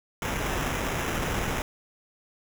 pink noise with sample-and-hold, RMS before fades -29 dBFS, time 0.22-1.62 s, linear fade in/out 2 ms, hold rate 4410 Hz, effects none

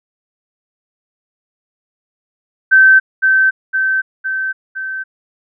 sine tone with echo, 1545 Hz, G6, 26 cents flat, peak -4 dBFS, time 2.71-3 s, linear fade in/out 20 ms, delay 510 ms, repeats 4, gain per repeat -4 dB, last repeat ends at 5.04 s, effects none

